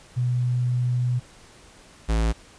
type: tone pair in turn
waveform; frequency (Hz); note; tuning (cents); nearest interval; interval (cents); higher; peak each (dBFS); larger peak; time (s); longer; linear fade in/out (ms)
sine / square; 123.47 / 55.4; B2 / A1; 0 / +13; octave + major second; 1387; first; -20; neither; 0.16-1.2 / 2.08-2.33; first; 20
effects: pink hiss -50 dBFS RMS until 2.58 s + resampled to 22050 Hz